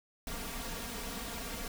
pink noise with comb filter, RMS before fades -40 dBFS, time 0.27-1.68 s, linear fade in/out 2 ms, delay 4.3 ms, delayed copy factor +0.8, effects none

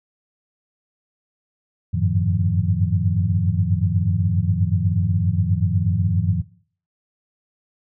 sine tone cluster, 91.5 / 99.3 / 108.2 / 153.4 / 174.5 Hz, F#2 / G2 / A2 / D#3 / F3, -19 / +23 / -29 / -24 / -1 cents, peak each -21 / -23 / -23 / -25 / -24 dBFS, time 1.93-6.42 s, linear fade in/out 20 ms, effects noise-tail reverb RT60 0.5 s tail -19 dB re dry

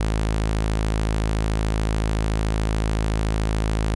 sawtooth tone, 53.7 Hz, A1, 41 cents flat, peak -16 dBFS, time 0-3.95 s, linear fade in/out 5 ms, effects resampled to 24000 Hz

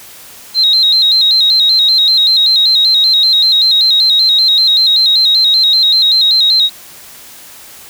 sine tone with vibrato, 3951 Hz, B7, in tune, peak -6 dBFS, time 0.54-6.7 s, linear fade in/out 50 ms, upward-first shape square, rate 5.2 Hz, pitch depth 72 cents each way, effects white hiss -35 dBFS RMS until 7.89 s

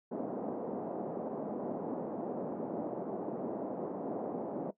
pink band-pass noise, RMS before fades -38 dBFS, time 0.11-4.71 s, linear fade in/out 10 ms, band 210 to 730 Hz, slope 24 dB/octave, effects noise-tail reverb RT60 0.1 s tail -17 dB re dry

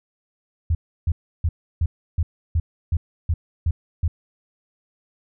sine tone bursts, 82.41 Hz, E2, in tune, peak -16 dBFS, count 10, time 0.7-4.08 s, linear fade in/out 5 ms, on 50 ms, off 320 ms, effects none

